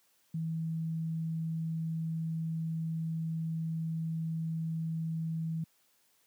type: tone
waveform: sine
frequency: 162.1 Hz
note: E3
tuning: 29 cents flat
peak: -31 dBFS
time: 0.34-5.64 s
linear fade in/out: 5 ms
effects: white hiss -70 dBFS RMS until 6.26 s + high-pass 100 Hz 12 dB/octave